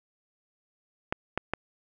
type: clicks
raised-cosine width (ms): 0.5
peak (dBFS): -12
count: 3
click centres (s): 1.125 / 1.376 / 1.536
effects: none